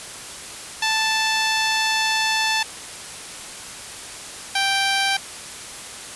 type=tone pair in turn; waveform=10% pulse; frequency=880 / 784 Hz; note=A5 / G5; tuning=0 / 0 cents; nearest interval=major second; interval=200 cents; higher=first; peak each=-10 dBFS; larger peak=neither; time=0.82-2.63 / 4.55-5.17 s; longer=first; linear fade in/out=5 ms; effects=white hiss -35 dBFS RMS until 6.15 s + resampled to 24000 Hz